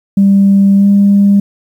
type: tone with pitch glide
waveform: sine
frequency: 197.4 to 200.5 Hz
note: G3 to G3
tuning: +12 to +39 cents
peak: -3 dBFS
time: 0.17-1.4 s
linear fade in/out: 5 ms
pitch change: +27 cents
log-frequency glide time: 0.76-0.87 s
effects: tanh soft clip ceiling 0 dBFS + 7-bit